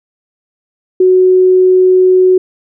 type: tone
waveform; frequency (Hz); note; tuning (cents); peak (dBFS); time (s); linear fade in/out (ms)
sine; 370; F#4; 0; -4; 1-2.38; 5
effects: none